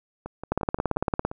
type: two click trains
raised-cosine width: 1 ms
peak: -9 / -20 dBFS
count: 14 / 7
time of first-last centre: 0.52-1.25 / 0.26-1.314 s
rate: 17.8 / 5.69 Hz
effects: none